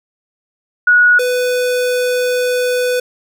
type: tone pair in turn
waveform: sine / square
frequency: 1459 / 497.4 Hz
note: F#6 / B4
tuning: -25 / +12 cents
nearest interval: octave + perfect fifth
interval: 1863 cents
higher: first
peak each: -6 / -14 dBFS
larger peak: first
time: 0.87-1.19 / 1.19-3 s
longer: second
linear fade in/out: 5 ms
effects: none